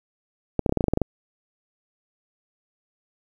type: clicks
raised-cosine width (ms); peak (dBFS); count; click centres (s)
2; -7; 11; 0.593 / 0.662 / 0.694 / 0.724 / 0.773 / 0.808 / 0.841 / 0.883 / 0.936 / 0.974 / 1.017
effects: 8-bit